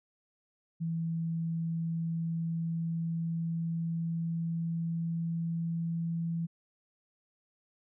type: tone with pitch glide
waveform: sine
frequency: 164.81 to 166.82 Hz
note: E3 to E3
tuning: 0 to +21 cents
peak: -30 dBFS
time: 0.8-6.47 s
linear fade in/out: 20 ms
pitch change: +21 cents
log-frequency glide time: 1.2-6.07 s
effects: none